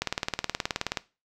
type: click train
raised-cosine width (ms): 0.2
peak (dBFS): -9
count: 19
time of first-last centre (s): 0.02-0.972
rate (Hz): 18.9
effects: noise-tail reverb RT60 0.3 s tail -19 dB re dry